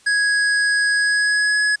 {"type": "tone with pitch glide", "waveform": "square", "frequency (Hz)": [1661.2, 1686.3], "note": ["G#6", "G#6"], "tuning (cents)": [0, 26], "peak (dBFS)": -16, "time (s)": [0.06, 1.76], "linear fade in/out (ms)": 10, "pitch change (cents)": 26, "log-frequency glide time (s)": [0.95, 1.61], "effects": ["white hiss -52 dBFS RMS until 1.8 s", "resampled to 22050 Hz"]}